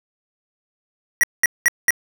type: tone bursts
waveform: square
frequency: 1917 Hz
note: A#6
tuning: 48 cents sharp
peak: -12 dBFS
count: 4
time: 1.21-1.906 s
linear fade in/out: 0 ms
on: 24 ms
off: 200 ms
effects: none